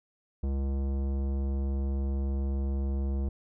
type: tone with tanh clipping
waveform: sine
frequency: 68.2 Hz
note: C#2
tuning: 28 cents flat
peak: -29 dBFS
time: 0.43-3.29 s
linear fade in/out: 5 ms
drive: 16 dB
effects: none